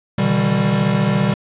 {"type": "chord", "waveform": "square", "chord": "E minor seventh", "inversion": "second", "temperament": "equal with one note detuned", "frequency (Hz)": [123.47, 146.83, 161.14, 196], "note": ["B2", "D3", "E3", "G3"], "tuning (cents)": [0, 0, -39, 0], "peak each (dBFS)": [-22, -22, -23, -18], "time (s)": [0.18, 1.34], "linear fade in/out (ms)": 5, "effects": ["resampled to 8000 Hz", "8-bit"]}